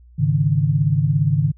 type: chord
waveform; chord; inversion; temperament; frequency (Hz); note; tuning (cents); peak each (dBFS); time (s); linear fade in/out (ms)
sine; Ab suspended fourth; none; just; 103.83 / 138.43 / 155.74; Ab2 / Db3 / Eb3; 0 / -2 / +2; -22 / -18 / -18; 0.18-1.52; 20
effects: added 60 Hz sine -44 dBFS peak until 1.57 s